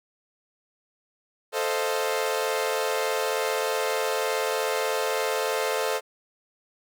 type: chord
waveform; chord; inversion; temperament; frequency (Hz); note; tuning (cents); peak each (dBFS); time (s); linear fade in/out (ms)
sawtooth; F dominant seventh; first; equal; 440 / 523.3 / 622.3 / 698.5; A4 / C5 / Eb5 / F5; 0 / 0 / 0 / 0; -24 / -25 / -28 / -30; 1.52-6.01; 50
effects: none